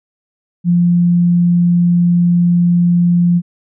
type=tone; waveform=sine; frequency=174.2 Hz; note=F3; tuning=4 cents flat; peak=-8 dBFS; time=0.64-3.42 s; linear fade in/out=50 ms; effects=none